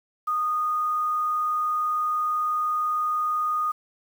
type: tone with quantisation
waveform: sine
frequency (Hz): 1233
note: D#6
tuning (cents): -16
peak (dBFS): -22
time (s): 0.27-3.72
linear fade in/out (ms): 10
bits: 8
effects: none